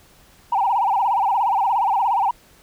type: tone with vibrato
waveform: sine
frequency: 863 Hz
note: A5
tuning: 34 cents flat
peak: -15 dBFS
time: 0.52-2.31 s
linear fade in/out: 5 ms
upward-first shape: sine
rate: 17 Hz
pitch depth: 210 cents each way
effects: tanh soft clip ceiling -11 dBFS + pink hiss -52 dBFS RMS until 2.62 s